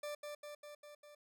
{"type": "tone with echo", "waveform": "40% pulse", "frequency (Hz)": 590, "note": "D5", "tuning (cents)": 8, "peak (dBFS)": -40, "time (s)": [0.03, 0.15], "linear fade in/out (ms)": 5, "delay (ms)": 200, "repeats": 5, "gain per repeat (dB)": -3, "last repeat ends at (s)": 1.15, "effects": []}